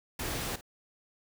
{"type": "noise with echo", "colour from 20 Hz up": "pink", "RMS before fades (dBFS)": -35, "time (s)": [0.19, 0.56], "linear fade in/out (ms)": 5, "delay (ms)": 51, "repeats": 1, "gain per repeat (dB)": -15, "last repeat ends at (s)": 0.611, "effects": []}